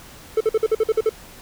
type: tone bursts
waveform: triangle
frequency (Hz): 440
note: A4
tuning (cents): 0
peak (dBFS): -12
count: 9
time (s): 0.37-1.094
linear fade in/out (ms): 5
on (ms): 36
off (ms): 50
effects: pink hiss -43 dBFS RMS until 1.41 s